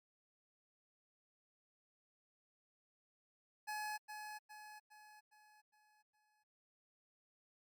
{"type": "tone with echo", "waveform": "25% pulse", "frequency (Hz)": 848, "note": "G#5", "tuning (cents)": 36, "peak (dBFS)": -37, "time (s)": [3.67, 3.98], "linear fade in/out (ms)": 20, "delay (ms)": 410, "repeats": 6, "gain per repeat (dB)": -6, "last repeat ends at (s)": 6.44, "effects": ["MP3 96 kbps"]}